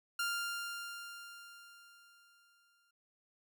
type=tone with exponential decay; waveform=sawtooth; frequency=1396.9 Hz; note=F6; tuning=in tune; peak=-29 dBFS; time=0.19-2.91 s; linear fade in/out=5 ms; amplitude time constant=590 ms; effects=none